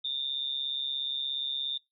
sine tone with amplitude modulation, 3622 Hz, A7, 49 cents sharp, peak -26 dBFS, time 0.04-1.78 s, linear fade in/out 10 ms, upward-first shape sine, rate 137 Hz, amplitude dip 85%, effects noise-tail reverb RT60 0.2 s tail -24 dB re dry

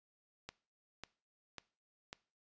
click train, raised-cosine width 0.2 ms, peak -27 dBFS, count 4, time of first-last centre 0.49-2.129 s, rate 1.83 Hz, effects noise-tail reverb RT60 0.4 s tail -21 dB re dry + resampled to 16000 Hz

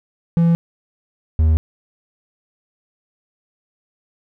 triangle tone pair in turn, 168.2 / 79.18 Hz, E3 / D#2, +35 / +31 cents, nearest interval octave + minor second, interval 1304 cents, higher first, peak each -9 dBFS, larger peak neither, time 0.37-0.55 / 1.39-1.57 s, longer neither, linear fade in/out 0 ms, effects none

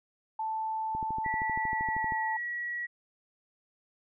sine tone, 880 Hz, A5, in tune, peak -30 dBFS, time 0.39-2.37 s, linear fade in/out 5 ms
click train, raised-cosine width 3 ms, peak -28 dBFS, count 16, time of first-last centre 0.95-2.122 s, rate 12.8 Hz
sine tone with pitch glide, 1955 to 1923.6 Hz, B6 to B6, -18 to -46 cents, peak -32 dBFS, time 1.24-2.87 s, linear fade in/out 20 ms, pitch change -28 cents, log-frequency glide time 1.61-2.21 s
effects none

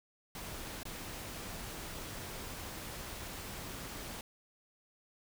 pink noise with dropouts, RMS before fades -44 dBFS, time 0.35-4.21 s, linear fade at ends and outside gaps 2 ms, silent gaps 0.832-0.853 s, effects none

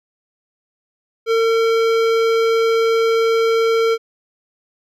sine tone with hard clipping, 453.8 Hz, A#4, 47 cents flat, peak -15 dBFS, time 1.26-3.98 s, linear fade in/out 50 ms, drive 16 dB, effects none

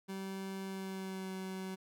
30% pulse tone with pitch glide, 192.6 to 188.85 Hz, G3 to F#3, -30 to +36 cents, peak -37 dBFS, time 0.08-1.76 s, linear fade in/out 20 ms, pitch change -34 cents, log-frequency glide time 0.63-1.32 s, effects none

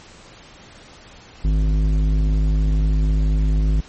square tone with low-pass filter, 51.91 Hz, G#1, in tune, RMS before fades -17 dBFS, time 1.44-3.81 s, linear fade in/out 10 ms, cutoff 210 Hz, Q 0.86, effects pink hiss -44 dBFS RMS until 3.88 s + MP3 32 kbps

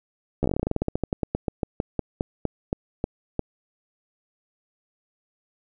slowing click train, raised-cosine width 2 ms, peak -10 dBFS, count 29, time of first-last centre 0.43-3.393 s, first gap 13 ms, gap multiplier 1.13, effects none

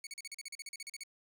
15% pulse tone bursts, 2229 Hz, C#7, 9 cents sharp, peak -35 dBFS, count 15, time 0.04-1.035 s, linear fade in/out 2 ms, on 29 ms, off 40 ms, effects none

